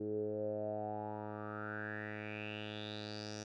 10% pulse tone with low-pass filter sweep, 105.9 Hz, G#2, 34 cents sharp, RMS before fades -42 dBFS, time 0-3.44 s, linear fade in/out 10 ms, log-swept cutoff 370 to 5800 Hz, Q 6.9, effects none

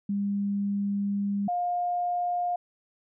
sine tone pair in turn, 201.1 / 708.4 Hz, G3 / F5, +44 / +24 cents, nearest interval octave + minor seventh, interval 2180 cents, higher second, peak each -25 dBFS, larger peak neither, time 0.09-1.48 / 1.48-2.56 s, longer first, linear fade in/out 5 ms, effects none

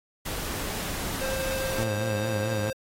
pink noise, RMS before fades -33 dBFS, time 0.25-1.84 s, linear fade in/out 10 ms
square tone, 529 Hz, C5, 19 cents sharp, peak -31 dBFS, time 1.21-2.73 s, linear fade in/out 5 ms
sawtooth tone with vibrato, 108.3 Hz, A2, 27 cents flat, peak -24 dBFS, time 1.78-2.7 s, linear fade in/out 0 ms, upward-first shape sine, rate 4.5 Hz, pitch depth 100 cents each way
effects AAC 48 kbps

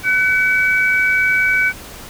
sine tone pair together, 1508 / 2276 Hz, F#6 / C#7, +32 / +45 cents, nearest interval perfect fifth, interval 713 cents, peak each -15 dBFS, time 0.03-1.73 s, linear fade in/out 50 ms, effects pink hiss -35 dBFS RMS until 2.09 s

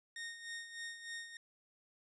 sawtooth tone with tremolo, 1849 Hz, A#6, 15 cents flat, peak -38 dBFS, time 0.16-1.37 s, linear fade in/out 2 ms, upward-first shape sine, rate 3.3 Hz, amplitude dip 65%, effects resampled to 22050 Hz

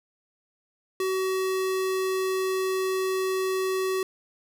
square tone, 377.6 Hz, F#4, 35 cents sharp, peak -25 dBFS, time 1-4.03 s, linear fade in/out 2 ms, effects none

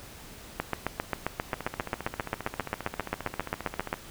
two click trains, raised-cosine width 0.5 ms, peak -12 / -19 dBFS, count 26 / 37, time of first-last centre 0.6-3.929 / 1.54-3.94 s, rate 7.51 / 15 Hz, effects pink hiss -47 dBFS RMS until 4.1 s

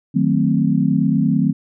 sine chord, D# diminished seventh, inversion none, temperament equal with one note detuned, 155.56 / 185 / 222.6 / 261.6 Hz, D#3 / F#3 / A3 / C4, 0 / 0 / +20 / 0 cents, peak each -19 dBFS, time 0.14-1.53 s, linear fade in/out 20 ms, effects none

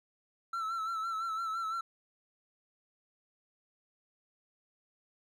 triangle tone with vibrato, 1330 Hz, E6, 15 cents sharp, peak -31 dBFS, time 0.53-1.81 s, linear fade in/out 5 ms, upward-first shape sine, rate 5.9 Hz, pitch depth 49 cents each way, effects none

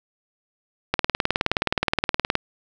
click train, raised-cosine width 0.3 ms, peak -3 dBFS, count 28, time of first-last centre 0.94-2.354 s, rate 19.1 Hz, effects none

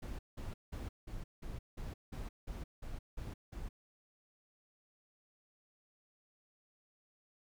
brown noise bursts, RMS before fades -43 dBFS, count 11, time 0.02-3.69 s, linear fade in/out 10 ms, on 170 ms, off 180 ms, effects none

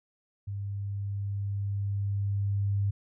sine tone with level ramp, 100 Hz, G2, 35 cents sharp, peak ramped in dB -32 to -24 dBFS, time 0.47-2.91 s, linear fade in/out 10 ms, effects none

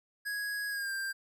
square tone with pitch glide, 1661.2 to 1585.3 Hz, G#6 to G6, 0 to +19 cents, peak -34 dBFS, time 0.25-1.13 s, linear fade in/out 20 ms, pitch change -81 cents, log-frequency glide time 0.69-0.92 s, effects none

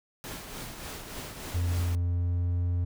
pink noise with tremolo, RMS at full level -38 dBFS, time 0.24-1.95 s, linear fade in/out 0 ms, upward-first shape triangle, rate 3.4 Hz, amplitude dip 50%
triangle tone with pitch glide, 87.3 to 88.01 Hz, F2 to F2, 0 to +14 cents, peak -23 dBFS, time 1.54-2.85 s, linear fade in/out 10 ms, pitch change +14 cents, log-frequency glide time 2.01-2.62 s
effects none

